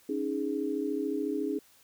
sine chord, C# suspended second, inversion none, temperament equal, 277.2 / 311.1 / 415.3 Hz, C#4 / D#4 / G#4, 0 / 0 / 0 cents, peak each -33 dBFS, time 0.09-1.59 s, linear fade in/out 5 ms, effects white hiss -61 dBFS RMS until 1.83 s

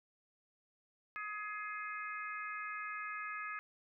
harmonic tone, 420 Hz, G#4, 19 cents sharp, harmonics 3 / 4 / 5 / 6, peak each -43 / -45 / -47 / -49 dBFS, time 1.16-3.59 s, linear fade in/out 0 ms, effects none

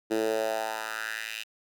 10% pulse tone with high-pass filter sweep, 110.3 Hz, A2, 5 cents sharp, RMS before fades -31 dBFS, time 0.1-1.44 s, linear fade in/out 20 ms, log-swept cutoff 330 to 2800 Hz, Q 3, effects none

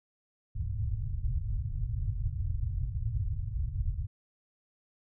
white low-pass noise, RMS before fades -32 dBFS, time 0.55-4.07 s, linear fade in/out 10 ms, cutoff 120 Hz, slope 48 dB/octave, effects none

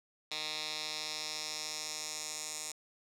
10% pulse tone with band-pass filter sweep, 153.8 Hz, D#3, 20 cents flat, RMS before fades -40 dBFS, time 0.31-2.72 s, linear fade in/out 5 ms, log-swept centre 4000 to 7300 Hz, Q 2.3, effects none

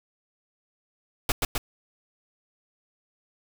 pink noise with echo, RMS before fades -23 dBFS, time 1.29-1.32 s, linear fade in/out 2 ms, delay 130 ms, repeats 2, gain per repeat -2 dB, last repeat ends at 1.58 s, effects none

